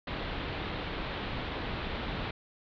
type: low-pass noise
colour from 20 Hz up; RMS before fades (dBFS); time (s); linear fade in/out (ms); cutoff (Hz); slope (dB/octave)
pink; -36; 0.07-2.31; 5; 4000; 48
effects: none